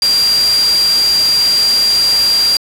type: tone in noise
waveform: sine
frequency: 4752 Hz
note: D8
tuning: 20 cents sharp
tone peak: -9 dBFS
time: 0.02-2.57 s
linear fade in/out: 2 ms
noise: white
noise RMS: -20 dBFS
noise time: 0.02-2.57 s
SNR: +8 dB
effects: low-pass 12000 Hz 12 dB/octave